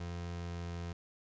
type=tone with pitch glide; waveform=30% pulse; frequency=86.5 to 85.95 Hz; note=F2 to F2; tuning=-16 to -27 cents; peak=-36 dBFS; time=0-0.93 s; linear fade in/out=5 ms; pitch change=-11 cents; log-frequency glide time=0.29-0.71 s; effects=resampled to 16000 Hz